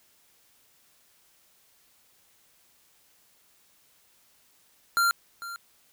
square tone with echo, 1384 Hz, F6, 16 cents flat, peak -21 dBFS, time 4.97-5.11 s, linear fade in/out 0 ms, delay 450 ms, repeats 1, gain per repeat -15 dB, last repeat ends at 5.56 s, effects white hiss -63 dBFS RMS until 5.92 s

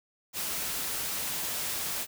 white noise, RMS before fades -33 dBFS, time 0.33-2.07 s, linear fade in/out 50 ms, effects none

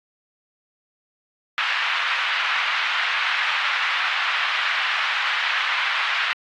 pink band-pass noise, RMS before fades -23 dBFS, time 1.58-6.33 s, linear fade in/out 0 ms, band 1200 to 3200 Hz, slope 24 dB/octave, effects AAC 48 kbps

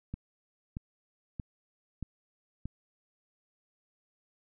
click train, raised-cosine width 5 ms, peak -24 dBFS, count 5, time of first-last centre 0.14-2.656 s, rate 1.59 Hz, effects none

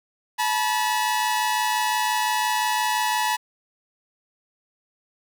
sawtooth tone pair together, 864 / 969.8 Hz, A5 / B5, -32 / -32 cents, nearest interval major second, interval 200 cents, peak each -20 dBFS, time 0.38-3.37 s, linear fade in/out 20 ms, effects none

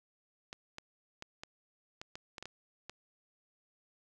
clicks, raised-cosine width 0.2 ms, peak -26 dBFS, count 10, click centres 0.529 / 0.784 / 1.224 / 1.435 / 2.015 / 2.155 / 2.382 / 2.426 / 2.456 / 2.896 s, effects none

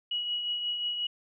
sine tone with tremolo, 2914 Hz, F#7, 27 cents flat, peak -27 dBFS, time 0.11-1.07 s, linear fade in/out 5 ms, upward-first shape triangle, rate 5.6 Hz, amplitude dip 45%, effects none

